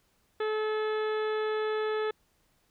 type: harmonic tone with a mistuned harmonic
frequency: 431.2 Hz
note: A4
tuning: 35 cents flat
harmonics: 1 / 2 / 3 / 4 / 5 / 6 / 7 / 8 / 9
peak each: -28 / -40 / -38 / -40 / -48 / -50 / -55 / -47 / -54 dBFS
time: 0.4-2.11 s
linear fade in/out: 5 ms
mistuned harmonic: 9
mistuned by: +44 cents
effects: pink hiss -70 dBFS RMS until 2.7 s